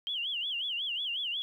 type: tone with vibrato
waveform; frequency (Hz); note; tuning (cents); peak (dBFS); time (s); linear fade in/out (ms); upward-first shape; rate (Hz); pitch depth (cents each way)
sine; 3083; G7; -29; -31; 0.07-1.42; 0; sine; 5.5; 190
effects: 11-bit